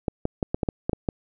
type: clicks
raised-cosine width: 2 ms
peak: -10 dBFS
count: 9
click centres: 0.082 / 0.254 / 0.428 / 0.545 / 0.632 / 0.688 / 0.895 / 0.932 / 1.088 s
effects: none